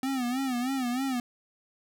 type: tone with vibrato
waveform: square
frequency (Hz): 255.7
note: C4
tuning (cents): -40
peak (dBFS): -28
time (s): 0.03-1.2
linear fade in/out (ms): 2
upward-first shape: sine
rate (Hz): 3.2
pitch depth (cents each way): 110
effects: none